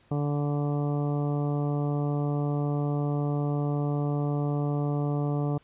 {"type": "harmonic tone", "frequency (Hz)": 145.4, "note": "D3", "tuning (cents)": -17, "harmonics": [1, 2, 3, 4, 5, 6, 7, 8], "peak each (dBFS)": [-26, -32, -35, -39, -39, -46, -47, -45], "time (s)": [0.11, 5.58], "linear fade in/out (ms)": 5, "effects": ["pink hiss -62 dBFS RMS until 5.63 s", "resampled to 8000 Hz"]}